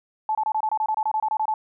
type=tone bursts; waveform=sine; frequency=867 Hz; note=A5; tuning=26 cents flat; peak=-20 dBFS; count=15; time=0.29-1.54 s; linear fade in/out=2 ms; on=60 ms; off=25 ms; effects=none

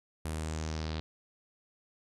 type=tone with low-pass filter sweep; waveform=sawtooth; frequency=78.6 Hz; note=D#2; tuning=18 cents sharp; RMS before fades=-36 dBFS; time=0.25-1 s; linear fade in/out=0 ms; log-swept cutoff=11000 to 4000 Hz; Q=3; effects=none

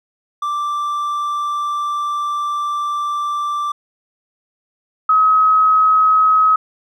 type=tone pair in turn; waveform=triangle / sine; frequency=1174.7 / 1274.2 Hz; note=D6 / D#6; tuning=0 / +41 cents; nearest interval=minor second; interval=141 cents; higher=second; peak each=-16 / -9 dBFS; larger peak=second; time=0.42-3.72 / 5.09-6.56 s; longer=first; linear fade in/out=5 ms; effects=none

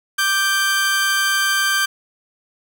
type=tone pair together; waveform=sawtooth; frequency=1179.1 / 1568 Hz; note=D6 / G6; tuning=+7 / 0 cents; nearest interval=perfect fourth; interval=493 cents; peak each=-20 / -13 dBFS; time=0.18-1.86 s; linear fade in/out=10 ms; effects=none

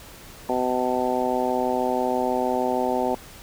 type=harmonic tone; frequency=126.3 Hz; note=B2; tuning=39 cents sharp; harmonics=2 / 3 / 4 / 5 / 6 / 7; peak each=-28 / -28 / -28 / -28 / -28 / -28 dBFS; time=0.49-3.15 s; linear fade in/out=2 ms; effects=pink hiss -44 dBFS RMS until 3.42 s

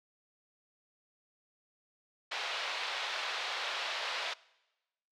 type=band-pass noise; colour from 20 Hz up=white; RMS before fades=-37 dBFS; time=2.31-4.34 s; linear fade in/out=10 ms; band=540 to 4000 Hz; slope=24 dB/octave; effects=noise-tail reverb RT60 1.0 s tail -22 dB re dry

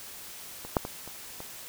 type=clicks; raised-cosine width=1 ms; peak=-26 / -8 / -20 / -28 / -25 dBFS; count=5; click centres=0.65 / 0.768 / 0.851 / 1.076 / 1.404 s; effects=white hiss -44 dBFS RMS until 1.68 s

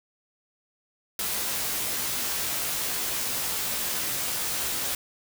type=noise with comb filter; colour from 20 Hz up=white; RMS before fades=-29 dBFS; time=1.19-4.95 s; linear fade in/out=2 ms; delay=16 ms; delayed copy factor=+0.65; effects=none

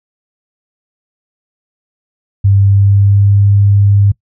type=tone with pitch glide; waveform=sine; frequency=98.9 to 100.75 Hz; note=G2 to G2; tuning=+16 to +48 cents; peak=-5 dBFS; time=2.44-4.12 s; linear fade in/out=10 ms; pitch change=+32 cents; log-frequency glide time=2.55-3.39 s; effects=noise-tail reverb RT60 0.1 s tail -21 dB re dry

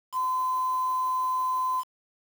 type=tone with quantisation; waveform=sine; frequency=1023 Hz; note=C6; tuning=39 cents flat; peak=-24 dBFS; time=0.12-1.84 s; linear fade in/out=50 ms; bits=7; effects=none

